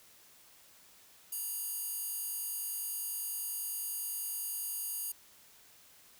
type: tone with high-pass filter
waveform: square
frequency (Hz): 950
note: A#5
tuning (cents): +33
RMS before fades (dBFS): -38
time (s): 1.32-5.12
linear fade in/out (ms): 5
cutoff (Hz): 11000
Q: 1.1
effects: white hiss -60 dBFS RMS until 6.19 s